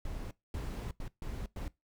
brown noise bursts at uneven times, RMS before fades -39 dBFS, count 5, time 0.05-0.31 / 0.54-0.91 / 1-1.08 / 1.22-1.46 / 1.56-1.68 s, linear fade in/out 2 ms, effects noise-tail reverb RT60 0.2 s tail -21 dB re dry

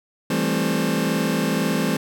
sawtooth chord, A minor seventh, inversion second, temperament just, 165 / 198 / 220 / 264 Hz, E3 / G3 / A3 / C4, +2 / +18 / 0 / +16 cents, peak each -21 dBFS, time 0.3-1.97 s, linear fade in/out 5 ms, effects none

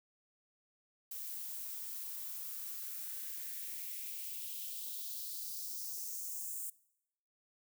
violet noise with high-pass filter sweep, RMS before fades -43 dBFS, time 1.11-6.7 s, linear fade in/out 5 ms, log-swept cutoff 560 to 8100 Hz, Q 2.7, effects noise-tail reverb RT60 0.8 s tail -22 dB re dry

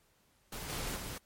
pink noise with level steps, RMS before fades -42 / -38 / -42 dBFS, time 0.52-1.18 s, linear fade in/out 5 ms, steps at 0.68 / 0.95 s, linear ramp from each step 20 ms, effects pink hiss -70 dBFS RMS until 1.25 s + MP3 64 kbps

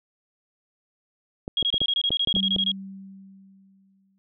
clicks, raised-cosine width 2 ms, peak -17 dBFS, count 8, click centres 1.479 / 1.627 / 1.742 / 1.816 / 2.106 / 2.274 / 2.365 / 2.563 s
sine tone bursts, 3286 Hz, G#7, 19 cents flat, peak -20 dBFS, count 15, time 1.57-2.717 s, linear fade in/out 2 ms, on 55 ms, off 23 ms
sine tone with exponential decay, 193.6 Hz, G3, 21 cents flat, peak -24 dBFS, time 2.34-4.18 s, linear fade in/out 0 ms, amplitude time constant 400 ms
effects none

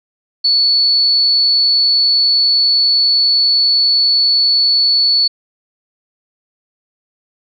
sine tone, 4435 Hz, C#8, in tune, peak -9 dBFS, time 0.44-5.28 s, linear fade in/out 10 ms, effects none

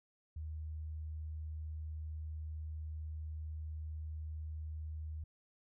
sine tone, 77.78 Hz, D#2, in tune, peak -40 dBFS, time 0.36-5.24 s, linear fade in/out 5 ms, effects none

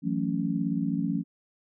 sine chord, F# minor seventh, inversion third, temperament just, 166.5 / 185 / 222 / 277.5 Hz, E3 / F#3 / A3 / C#4, +18 / 0 / +16 / +2 cents, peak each -31 / -31 / -31 / -30 dBFS, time 0.02-1.24 s, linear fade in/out 50 ms, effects none

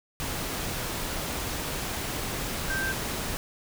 sine tone in noise, 1568 Hz, G6, in tune, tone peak -28 dBFS, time 2.7-2.92 s, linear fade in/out 0 ms, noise pink, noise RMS -32 dBFS, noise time 0.2-3.37 s, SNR +1 dB, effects none

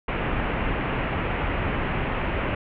pink low-pass noise, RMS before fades -26 dBFS, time 0.08-2.55 s, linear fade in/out 5 ms, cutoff 2800 Hz, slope 48 dB/octave, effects none

